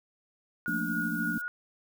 sine tone with tremolo, 1447 Hz, F#6, 39 cents flat, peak -29 dBFS, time 0.66-1.48 s, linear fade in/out 0 ms, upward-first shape triangle, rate 3.7 Hz, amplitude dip 45%
violet noise, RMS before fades -47 dBFS, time 0.67-1.42 s, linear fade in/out 10 ms
sine chord, Bb major seventh, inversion second, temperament equal with one note detuned, 174.61 / 220 / 233.1 / 292.3 Hz, F3 / A3 / Bb3 / D4, 0 / 0 / 0 / -8 cents, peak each -36 / -36 / -36 / -36 dBFS, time 0.68-1.38 s, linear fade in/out 2 ms
effects none

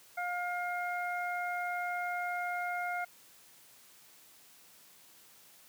harmonic tone, 710 Hz, F5, 28 cents sharp, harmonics 1 / 2 / 3, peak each -35 / -38 / -40 dBFS, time 0.17-3.05 s, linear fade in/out 10 ms, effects white hiss -59 dBFS RMS until 5.68 s + high-pass 100 Hz 12 dB/octave

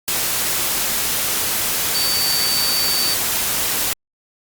sine tone in noise, 4568 Hz, D8, 49 cents flat, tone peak -19 dBFS, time 1.95-3.14 s, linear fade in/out 0 ms, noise white, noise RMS -20 dBFS, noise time 0.08-3.93 s, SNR -2 dB, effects Opus 48 kbps

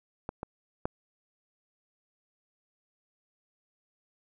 clicks, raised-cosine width 1 ms, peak -20 / -21 / -15 dBFS, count 3, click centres 0.291 / 0.431 / 0.855 s, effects none

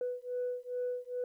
sine beating tone pair, 493.9 / 496.3 Hz, B4 / B4, 0 / +8 cents, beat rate 2.4 Hz, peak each -36 / -36 dBFS, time 0.01-1.24 s, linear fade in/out 2 ms, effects tanh soft clip ceiling -28 dBFS + 12-bit

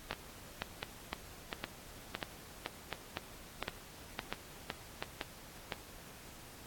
two click trains, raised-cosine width 0.3 ms, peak -19 / -19 dBFS, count 8 / 12, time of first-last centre 0.13-5.025 / 0.11-5.722 s, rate 1.43 / 1.96 Hz, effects pink hiss -53 dBFS RMS until 6.66 s + AAC 64 kbps

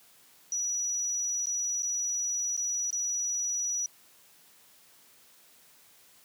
sine tone with dropouts, 5860 Hz, F#8, 18 cents flat, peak -28 dBFS, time 0.52-3.86 s, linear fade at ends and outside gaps 1 ms, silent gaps 1.458-1.469 / 1.823-1.83 / 2.566-2.576 / 2.905-2.928 s, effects white hiss -59 dBFS RMS until 6.24 s + high-pass 100 Hz 12 dB/octave

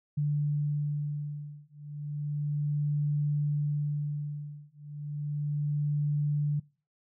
sine beating tone pair, 146.83 / 147.16 Hz, D3 / D3, 0 / +4 cents, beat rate 0.33 Hz, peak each -31 dBFS, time 0.17-6.6 s, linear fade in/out 10 ms, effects noise-tail reverb RT60 0.4 s tail -24 dB re dry

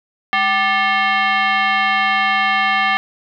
sine tone with frequency modulation, 207.7 Hz, G#3, in tune, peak -13 dBFS, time 0.33-2.97 s, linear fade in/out 0 ms, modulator 979 Hz, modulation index 2.6, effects none

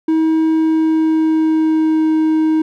triangle tone with pitch glide, 319.2 to 314.8 Hz, D#4 to D#4, +44 to +20 cents, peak -9 dBFS, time 0.08-2.62 s, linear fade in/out 5 ms, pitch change -24 cents, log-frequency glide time 0.51-2.15 s, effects none

